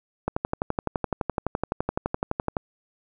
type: click train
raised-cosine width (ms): 1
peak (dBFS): -10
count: 28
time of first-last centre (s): 0.28-2.568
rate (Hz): 11.8
effects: none